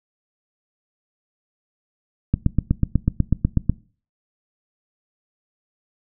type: click train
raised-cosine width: 5 ms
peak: -4 dBFS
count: 12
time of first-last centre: 2.34-3.696 s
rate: 8.11 Hz
effects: noise-tail reverb RT60 0.4 s tail -21 dB re dry